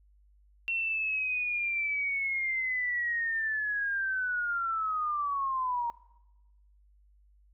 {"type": "linear sweep", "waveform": "sine", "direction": "down", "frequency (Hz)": [2724, 932.3], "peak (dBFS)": -28, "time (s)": [0.68, 5.9], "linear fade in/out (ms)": 0, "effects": ["noise-tail reverb RT60 1.0 s tail -22 dB re dry", "added 50 Hz sine -59 dBFS peak until 7.53 s"]}